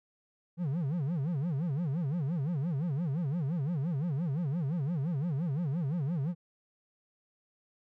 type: tone with vibrato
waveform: triangle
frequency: 154.3 Hz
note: D#3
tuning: 14 cents flat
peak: -27 dBFS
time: 0.57-6.35 s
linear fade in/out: 50 ms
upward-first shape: sine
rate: 5.8 Hz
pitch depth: 270 cents each way
effects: none